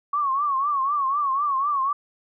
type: tone with vibrato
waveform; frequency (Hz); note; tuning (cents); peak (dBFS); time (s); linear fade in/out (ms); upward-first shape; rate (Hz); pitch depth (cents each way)
sine; 1121; C#6; +19; -20; 0.13-1.93; 5; triangle; 4; 130
effects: none